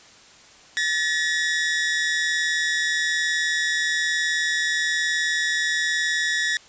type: tone pair together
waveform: sawtooth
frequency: 1741.1 / 1900 Hz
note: A6 / A#6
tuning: -19 / +33 cents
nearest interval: major second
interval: 152 cents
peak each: -20 dBFS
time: 0.77-6.57 s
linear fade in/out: 0 ms
effects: white hiss -49 dBFS RMS until 6.68 s + resampled to 16000 Hz